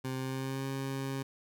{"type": "tone with pitch glide", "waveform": "20% pulse", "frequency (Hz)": [130.81, 135.27], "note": ["C3", "C#3"], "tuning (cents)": [0, -42], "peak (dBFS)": -29, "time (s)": [0.04, 1.23], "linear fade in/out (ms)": 10, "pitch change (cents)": 58, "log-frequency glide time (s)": [0.17, 0.66], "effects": []}